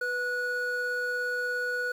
triangle tone pair together, 493.9 / 1464.7 Hz, B4 / F#6, 0 / -18 cents, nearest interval octave + perfect fifth, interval 1882 cents, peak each -32 / -27 dBFS, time 0.01-1.92 s, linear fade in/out 5 ms, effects 9-bit

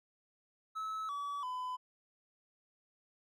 triangle tone with pitch steps, 1298 / 1143.1 / 1006.7 Hz, E6 / D6 / B5, -27 / -47 / +33 cents, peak -35 dBFS, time 0.75-1.77 s, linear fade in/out 20 ms, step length 340 ms, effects none

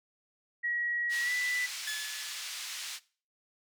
sine tone with pitch glide, 1910 to 1981.9 Hz, A#6 to B6, +42 to +6 cents, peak -29 dBFS, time 0.63-1.67 s, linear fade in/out 20 ms, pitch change +64 cents, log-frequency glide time 1.22-1.31 s
white band-pass noise, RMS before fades -40 dBFS, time 1.09-3 s, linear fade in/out 50 ms, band 1900 to 5800 Hz, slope 12 dB/octave
sawtooth tone with exponential decay, 1719 Hz, A6, 41 cents flat, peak -29 dBFS, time 1.87-2.84 s, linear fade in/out 5 ms, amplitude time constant 210 ms
effects noise-tail reverb RT60 0.4 s tail -20 dB re dry

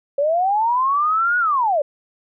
sine linear two-way sweep, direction up then down, 548 to 1469 to 548 Hz, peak -15 dBFS, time 0.18-1.82 s, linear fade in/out 5 ms, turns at 1.38 s, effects none

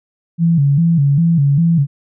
sine tone with vibrato, 153.7 Hz, D#3, 21 cents flat, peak -9 dBFS, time 0.38-1.87 s, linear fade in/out 50 ms, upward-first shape square, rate 2.5 Hz, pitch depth 150 cents each way, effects none

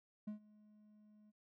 triangle tone with ADSR envelope, 211.2 Hz, G#3, 29 cents sharp, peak -38 dBFS, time 0.27-1.32 s, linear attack 9 ms, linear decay 110 ms, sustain -23 dB, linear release 29 ms, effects none

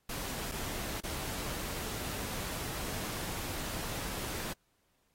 pink noise with dropouts, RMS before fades -39 dBFS, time 0.09-4.53 s, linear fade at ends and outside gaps 5 ms, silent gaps 0.515-0.518 / 1.004-1.035 s, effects pink hiss -75 dBFS RMS until 5.14 s + AAC 48 kbps

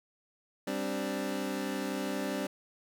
25% pulse chord, G suspended fourth, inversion none, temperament equal, 196 / 261.6 / 293.7 Hz, G3 / C4 / D4, 0 / 0 / 0 cents, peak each -33 dBFS, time 0.67-2.47 s, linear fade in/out 5 ms, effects none

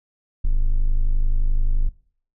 triangle tone, 25.78 Hz, G#0, 12 cents flat, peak -13 dBFS, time 0.44-1.89 s, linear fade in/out 10 ms, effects noise-tail reverb RT60 0.5 s tail -19 dB re dry

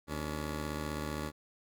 10% pulse tone pair together, 75.6 / 283.5 Hz, D#2 / C#4, -49 / +39 cents, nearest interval octave + major seventh, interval 2288 cents, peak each -28 / -34 dBFS, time 0.07-1.32 s, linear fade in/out 50 ms, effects none

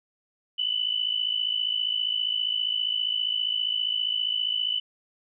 sine tone pair together, 2960 / 3015 Hz, F#7 / F#7, 0 / +32 cents, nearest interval unison, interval 32 cents, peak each -27 dBFS, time 0.58-4.8 s, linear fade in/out 10 ms, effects none

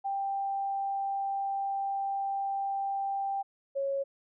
sine tone pair in turn, 788 / 550.5 Hz, G5 / C#5, +9 / -12 cents, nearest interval tritone, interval 621 cents, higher first, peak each -29 / -28 dBFS, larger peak second, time 0.04-3.43 / 3.75-4.04 s, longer first, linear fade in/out 20 ms, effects none

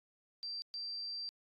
sine tone bursts at uneven times, 4699 Hz, D8, in tune, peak -39 dBFS, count 2, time 0.43-0.62 / 0.74-1.29 s, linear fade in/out 0 ms, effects AAC 32 kbps

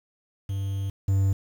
triangle tone pair in turn, 98 / 97.21 Hz, G2 / G2, 0 / -14 cents, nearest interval unison, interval 14 cents, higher first, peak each -24 / -17 dBFS, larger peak second, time 0.49-0.9 / 1.08-1.33 s, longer first, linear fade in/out 5 ms, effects 8-bit

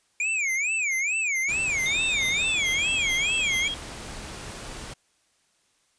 square tone with vibrato, 2349 Hz, D7, in tune, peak -24 dBFS, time 0.2-3.68 s, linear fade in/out 2 ms, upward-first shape sine, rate 2.3 Hz, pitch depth 220 cents each way
pink noise, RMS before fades -38 dBFS, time 1.48-4.94 s, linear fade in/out 10 ms
sine tone with pitch glide, 3659 to 3260 Hz, A#7 to G#7, -33 to -33 cents, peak -28 dBFS, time 1.86-3.74 s, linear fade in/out 0 ms, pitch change -200 cents, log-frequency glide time 2.43-2.67 s
effects white hiss -67 dBFS RMS until 5.98 s + resampled to 22050 Hz

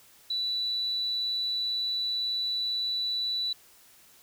sine tone, 3959 Hz, B7, 3 cents sharp, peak -27 dBFS, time 0.3-3.53 s, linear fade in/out 5 ms, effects white hiss -57 dBFS RMS until 4.22 s

